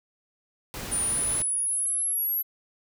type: noise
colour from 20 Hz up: pink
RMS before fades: -36 dBFS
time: 0.74-1.42 s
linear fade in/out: 0 ms
type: exponential sweep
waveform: sine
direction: up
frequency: 9397 to 11700 Hz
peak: -24 dBFS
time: 0.91-2.43 s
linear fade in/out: 20 ms
effects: none